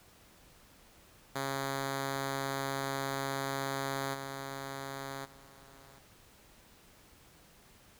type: tone with level steps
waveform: 5% pulse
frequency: 136.7 Hz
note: C#3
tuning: 24 cents flat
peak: -22 / -28 / -45 dBFS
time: 1.35-5.99 s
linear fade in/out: 10 ms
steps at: 4.13 / 5.24 s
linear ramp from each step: 20 ms
effects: pink hiss -60 dBFS RMS until 7.99 s